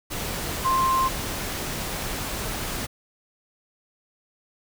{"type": "tone in noise", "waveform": "sine", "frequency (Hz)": 1052, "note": "C6", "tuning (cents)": 9, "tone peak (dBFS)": -19, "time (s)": [0.64, 1.09], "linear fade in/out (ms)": 20, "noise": "pink", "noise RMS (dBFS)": -30, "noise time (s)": [0.1, 2.87], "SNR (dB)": 8, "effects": []}